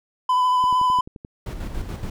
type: tone with vibrato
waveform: triangle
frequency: 1004 Hz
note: B5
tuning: 28 cents sharp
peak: -14 dBFS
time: 0.29-1.01 s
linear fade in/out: 5 ms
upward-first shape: sine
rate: 13 Hz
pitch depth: 17 cents each way
type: click train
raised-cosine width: 3 ms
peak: -24 dBFS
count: 8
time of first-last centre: 0.64-1.249 s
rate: 11.5 Hz
type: noise with tremolo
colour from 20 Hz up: brown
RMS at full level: -28 dBFS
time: 1.46-2.1 s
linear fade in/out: 5 ms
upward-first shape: square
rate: 7 Hz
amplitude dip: 45%
effects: none